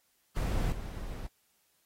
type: noise with level steps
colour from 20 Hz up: brown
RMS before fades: -30 / -39 dBFS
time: 0.36-1.27 s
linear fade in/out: 5 ms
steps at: 0.72 s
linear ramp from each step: 2 ms
effects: white hiss -72 dBFS RMS until 1.85 s + AAC 48 kbps